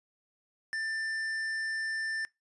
sine tone with hard clipping, 1780 Hz, A6, 20 cents sharp, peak -33 dBFS, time 0.73-2.25 s, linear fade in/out 0 ms, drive 8 dB, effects noise-tail reverb RT60 0.2 s tail -24 dB re dry + resampled to 24000 Hz

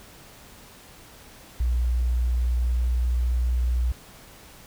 sine tone with pitch glide, 60.4 to 60.96 Hz, B1 to B1, -38 to -22 cents, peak -20 dBFS, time 1.6-3.92 s, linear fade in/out 5 ms, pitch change +16 cents, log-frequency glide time 1.79-3.29 s, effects pink hiss -48 dBFS RMS until 4.66 s

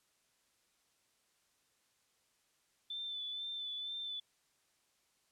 sine tone with vibrato, 3520 Hz, A7, in tune, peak -39 dBFS, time 2.9-4.2 s, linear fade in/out 5 ms, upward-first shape sine, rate 2.1 Hz, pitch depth 31 cents each way, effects white hiss -75 dBFS RMS until 5.31 s + low-pass 10000 Hz 12 dB/octave

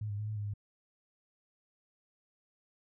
sine tone with pitch steps, 106.4 / 102.1 / 106.1 / 107.7 / 103.5 / 102.7 Hz, G#2 / G#2 / G#2 / A2 / G#2 / G#2, +42 / -29 / +38 / -37 / -5 / -19 cents, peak -34 dBFS, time 0.01-0.538 s, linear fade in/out 5 ms, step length 88 ms, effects none

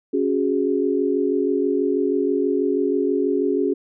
sine chord, C# suspended fourth, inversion none, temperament just, 277.2 / 369.6 / 415.8 Hz, C#4 / F#4 / G#4, 0 / -2 / +2 cents, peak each -22 dBFS, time 0.13-3.74 s, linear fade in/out 10 ms, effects none

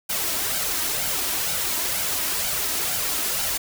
white noise with flanger, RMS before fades -25 dBFS, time 0.09-3.58 s, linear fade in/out 10 ms, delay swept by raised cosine 1.3 to 3.2 ms, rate 2.1 Hz, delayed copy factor +0.5, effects none

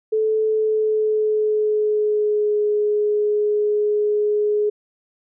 sine tone with pitch glide, 435.7 to 418.9 Hz, A4 to G#4, -17 to +15 cents, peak -16 dBFS, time 0.12-4.7 s, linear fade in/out 10 ms, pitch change -68 cents, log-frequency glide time 0.43-2.56 s, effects none

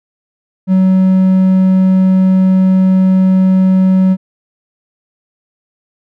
triangle tone, 187.8 Hz, F#3, 26 cents sharp, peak -4 dBFS, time 0.67-4.17 s, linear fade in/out 50 ms, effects none

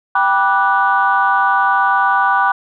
sine chord, G major seventh, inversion none, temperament equal with one note detuned, 784 / 975.3 / 1174.7 / 1480 Hz, G5 / B5 / D6 / F#6, 0 / -22 / 0 / 0 cents, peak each -16 dBFS, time 0.15-2.52 s, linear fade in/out 5 ms, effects tanh soft clip ceiling -2 dBFS

